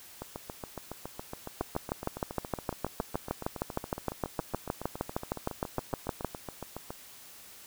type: two click trains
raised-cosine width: 1 ms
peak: -23 / -15 dBFS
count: 49 / 31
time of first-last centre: 0.22-6.905 / 1.61-6.247 s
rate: 7.18 / 6.47 Hz
effects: white hiss -51 dBFS RMS until 7.66 s